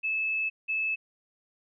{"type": "tone pair in turn", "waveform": "sine", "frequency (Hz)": [2609, 2609], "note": ["E7", "E7"], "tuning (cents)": [-18, -18], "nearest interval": "unison", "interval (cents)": 0, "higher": "neither", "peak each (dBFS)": -26, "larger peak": "neither", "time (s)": [[0.03, 0.5], [0.68, 0.96]], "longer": "first", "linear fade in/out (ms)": 20, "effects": []}